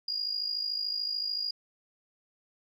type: tone with amplitude modulation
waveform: sine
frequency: 4851 Hz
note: D#8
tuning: 45 cents flat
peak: -26 dBFS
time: 0.08-1.51 s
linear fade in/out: 5 ms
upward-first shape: sine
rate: 53.6 Hz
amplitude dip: 70%
effects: tanh soft clip ceiling -22 dBFS